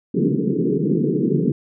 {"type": "band-pass noise", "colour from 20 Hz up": "pink", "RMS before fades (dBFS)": -19, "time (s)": [0.14, 1.52], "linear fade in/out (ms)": 5, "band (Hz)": [140, 450], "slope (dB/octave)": 96, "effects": []}